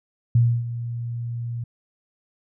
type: tone with ADSR envelope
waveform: sine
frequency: 118.3 Hz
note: A#2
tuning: 26 cents sharp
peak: -12 dBFS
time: 0.35-1.64 s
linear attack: 4 ms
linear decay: 280 ms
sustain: -14 dB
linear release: 5 ms
effects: none